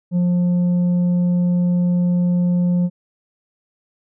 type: tone with tanh clipping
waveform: sine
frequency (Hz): 177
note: F3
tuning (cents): +23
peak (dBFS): -15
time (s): 0.11-2.9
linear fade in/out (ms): 50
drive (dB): 4
effects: none